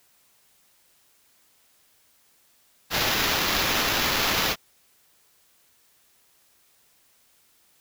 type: noise with sample-and-hold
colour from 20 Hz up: violet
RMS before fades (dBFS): -24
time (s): 2.9-4.56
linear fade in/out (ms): 50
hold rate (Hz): 8820
effects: white hiss -62 dBFS RMS until 7.8 s